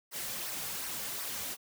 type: noise with flanger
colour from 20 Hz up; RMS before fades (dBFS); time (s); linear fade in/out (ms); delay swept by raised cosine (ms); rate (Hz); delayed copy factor
white; -38; 0.11-1.57; 50; 0.27 to 3.17; 2.7; -0.5
effects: none